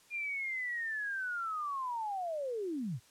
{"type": "linear sweep", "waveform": "sine", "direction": "down", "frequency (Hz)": [2424, 99.5], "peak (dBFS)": -34, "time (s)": [0.1, 3], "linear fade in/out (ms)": 50, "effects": ["white hiss -63 dBFS RMS until 3.1 s", "low-pass 10000 Hz 12 dB/octave"]}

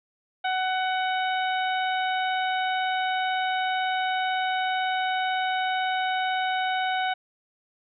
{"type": "harmonic tone", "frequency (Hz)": 747, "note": "F#5", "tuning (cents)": 16, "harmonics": [1, 2, 3, 4, 5], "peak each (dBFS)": [-25, -30, -35, -36, -37], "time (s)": [0.44, 7.14], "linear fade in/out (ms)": 10, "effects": []}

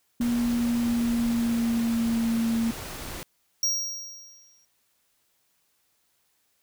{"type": "tone with pitch glide", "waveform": "sine", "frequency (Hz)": [238.3, 229], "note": ["A#3", "A#3"], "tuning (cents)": [38, -31], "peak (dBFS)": -22, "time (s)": [0.2, 2.71], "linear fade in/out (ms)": 5, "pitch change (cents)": -69, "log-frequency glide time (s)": [0.43, 2.35]}
{"type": "noise", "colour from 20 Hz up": "pink", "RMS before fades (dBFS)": -37, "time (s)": [0.21, 3.23], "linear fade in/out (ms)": 0}
{"type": "tone with exponential decay", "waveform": "square", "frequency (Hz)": 5640, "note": "F8", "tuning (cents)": 16, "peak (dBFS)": -21, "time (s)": [3.63, 4.65], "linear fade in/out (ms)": 2, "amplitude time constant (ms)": 220}
{"effects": ["white hiss -70 dBFS RMS until 6.62 s"]}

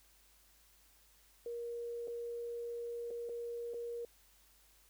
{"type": "tone with dropouts", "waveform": "sine", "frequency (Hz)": 472.1, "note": "A#4", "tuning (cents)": 22, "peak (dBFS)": -39, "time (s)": [1.46, 4.05], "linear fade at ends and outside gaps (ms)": 2, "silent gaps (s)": [[2.074, 2.08], [3.106, 3.11], [3.29, 3.294], [3.737, 3.742]], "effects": ["added 50 Hz sine -70 dBFS peak until 4.89 s", "white hiss -67 dBFS RMS until 4.89 s"]}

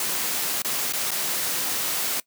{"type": "noise with dropouts", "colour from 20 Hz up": "white", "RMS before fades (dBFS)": -26, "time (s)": [0, 2.2], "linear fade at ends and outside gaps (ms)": 2, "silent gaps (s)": [[0.62, 0.647], [0.924, 0.934], [1.108, 1.115]], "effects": ["noise-tail reverb RT60 0.1 s tail -21 dB re dry", "high-pass 150 Hz 12 dB/octave"]}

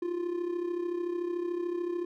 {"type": "tone with amplitude modulation", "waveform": "triangle", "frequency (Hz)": 349.2, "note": "F4", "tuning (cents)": 0, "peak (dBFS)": -25, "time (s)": [0.02, 2.05], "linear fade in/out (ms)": 5, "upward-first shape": "sine", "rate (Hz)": 33.6, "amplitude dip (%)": 65, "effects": []}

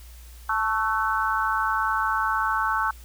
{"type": "chord", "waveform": "sine", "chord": "F# minor seventh", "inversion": "first", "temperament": "equal with one note detuned", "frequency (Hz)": [880, 1108.7, 1318.5, 1513.7], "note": ["A5", "C#6", "E6", "F#6"], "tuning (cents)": [0, 0, 0, 39], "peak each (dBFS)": -27, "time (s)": [0.49, 2.91], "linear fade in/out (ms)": 5, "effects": ["added 59 Hz sine -42 dBFS peak until 3.04 s", "white hiss -52 dBFS RMS until 3.04 s"]}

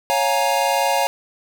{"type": "chord", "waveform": "square", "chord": "Bb minor seventh", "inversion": "first", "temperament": "equal with one note detuned", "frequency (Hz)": [554.4, 707, 830.6, 932.3], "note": ["Db5", "F5", "Ab5", "Bb5"], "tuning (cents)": [0, 21, 0, 0], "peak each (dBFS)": -23, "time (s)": [0.1, 1.07], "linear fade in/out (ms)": 0, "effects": []}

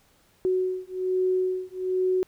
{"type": "beating tone pair", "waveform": "sine", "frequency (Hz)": [370, 371.2], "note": ["F#4", "F#4"], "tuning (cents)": [0, 6], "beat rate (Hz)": 1.2, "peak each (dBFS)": -26, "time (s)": [0.45, 2.23], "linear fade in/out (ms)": 0, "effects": ["pink hiss -62 dBFS RMS until 2.27 s"]}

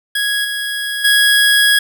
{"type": "tone with level steps", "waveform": "25% pulse", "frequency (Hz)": 1661.2, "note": "G#6", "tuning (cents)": 0, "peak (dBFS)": [-11, -15, -5], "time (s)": [0.15, 1.79], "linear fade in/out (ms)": 5, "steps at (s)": [0.44, 1.04], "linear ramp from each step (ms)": 10, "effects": []}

